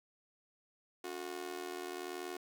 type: tone with amplitude modulation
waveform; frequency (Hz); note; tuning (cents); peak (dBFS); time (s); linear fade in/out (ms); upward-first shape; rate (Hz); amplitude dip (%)
sawtooth; 362.8; F#4; -34; -33; 1.04-2.37; 5; sine; 80.9; 85
effects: 10-bit